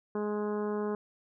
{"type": "harmonic tone with a mistuned harmonic", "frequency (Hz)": 209.2, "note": "G#3", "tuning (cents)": 13, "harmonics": [1, 2, 3, 4, 5, 6, 7, 8], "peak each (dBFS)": [-34, -32, -44, -44, -43, -48, -50, -56], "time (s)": [0.15, 0.95], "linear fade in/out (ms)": 2, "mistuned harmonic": 8, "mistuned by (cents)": -15, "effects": []}